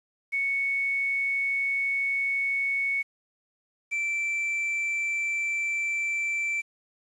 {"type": "tone pair in turn", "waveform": ["sine", "triangle"], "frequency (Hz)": [2217, 2336], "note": ["C#7", "D7"], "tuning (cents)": [0, -10], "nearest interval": "minor second", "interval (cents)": 90, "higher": "second", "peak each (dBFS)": -24, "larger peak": "neither", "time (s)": [[0.32, 3.03], [3.91, 6.62]], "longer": "neither", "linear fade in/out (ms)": 20, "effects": ["resampled to 24000 Hz", "9-bit"]}